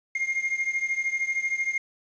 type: beating tone pair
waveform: triangle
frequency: 2123 / 2136 Hz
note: C7 / C7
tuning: +25 / +35 cents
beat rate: 13 Hz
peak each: -25 / -28 dBFS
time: 0.15-1.78 s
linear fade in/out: 5 ms
effects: resampled to 16000 Hz + 9-bit